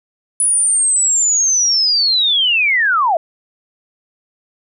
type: linear sweep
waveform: sine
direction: down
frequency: 9950 to 620 Hz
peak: -11 dBFS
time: 0.4-3.17 s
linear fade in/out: 2 ms
effects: none